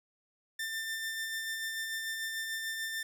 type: tone with tremolo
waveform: sawtooth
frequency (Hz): 1790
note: A6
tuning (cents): +29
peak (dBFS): -30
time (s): 0.59-3.03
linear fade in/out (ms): 5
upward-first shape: sine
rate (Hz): 6.8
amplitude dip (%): 30
effects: none